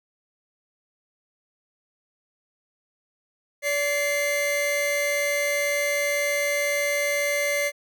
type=tone pair together; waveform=45% pulse; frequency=574.6 / 2086 Hz; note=D5 / C7; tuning=-38 / -6 cents; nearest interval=octave + minor seventh; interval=2232 cents; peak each=-25 dBFS; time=3.62-7.72 s; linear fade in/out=50 ms; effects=none